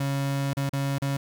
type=tone with dropouts; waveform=35% pulse; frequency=138.59 Hz; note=C#3; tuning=in tune; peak=-23 dBFS; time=0-1.17 s; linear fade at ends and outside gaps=5 ms; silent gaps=0.534-0.569 / 0.694-0.731 / 0.984-1.019 s; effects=none